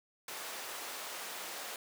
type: high-pass noise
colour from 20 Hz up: pink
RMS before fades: -43 dBFS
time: 0.28-1.76 s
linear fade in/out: 2 ms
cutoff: 600 Hz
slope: 12 dB/octave
effects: none